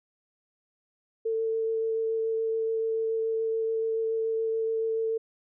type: tone with vibrato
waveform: sine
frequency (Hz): 447.6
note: A4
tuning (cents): +30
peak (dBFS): -25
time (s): 1.25-5.18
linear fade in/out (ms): 10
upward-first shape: sine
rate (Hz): 7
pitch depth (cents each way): 9
effects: none